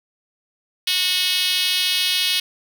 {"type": "tone with high-pass filter", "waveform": "5% pulse", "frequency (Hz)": 366.4, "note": "F#4", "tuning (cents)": -17, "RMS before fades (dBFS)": -20, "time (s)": [0.87, 2.4], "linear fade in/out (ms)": 5, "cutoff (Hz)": 3200, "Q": 1.9, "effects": []}